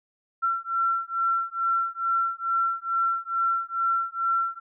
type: beating tone pair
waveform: sine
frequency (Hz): 1354 / 1356.3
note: E6 / E6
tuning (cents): +46 / +49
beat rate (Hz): 2.3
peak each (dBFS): -26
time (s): 0.42-4.6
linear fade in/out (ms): 20
effects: none